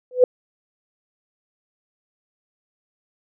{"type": "tone with exponential growth", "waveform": "sine", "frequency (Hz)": 501, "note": "B4", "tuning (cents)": 25, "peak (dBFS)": -5, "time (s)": [0.11, 0.24], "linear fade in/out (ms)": 2, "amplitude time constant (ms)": 28, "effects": []}